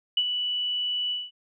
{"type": "tone with ADSR envelope", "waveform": "sine", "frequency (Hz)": 2960, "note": "F#7", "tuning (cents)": 0, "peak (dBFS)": -18, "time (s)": [0.17, 1.31], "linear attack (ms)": 4, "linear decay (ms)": 58, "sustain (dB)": -7, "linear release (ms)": 200, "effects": []}